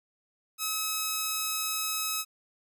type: tone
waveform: 5% pulse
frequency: 1283 Hz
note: E6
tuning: 47 cents flat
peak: -17 dBFS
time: 0.58-2.25 s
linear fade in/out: 50 ms
effects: none